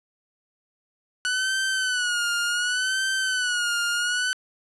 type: tone with vibrato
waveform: sawtooth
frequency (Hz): 1480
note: F#6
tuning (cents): 0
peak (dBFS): -19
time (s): 1.25-4.33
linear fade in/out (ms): 0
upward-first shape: sine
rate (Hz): 0.68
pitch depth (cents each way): 83
effects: resampled to 24000 Hz + 10-bit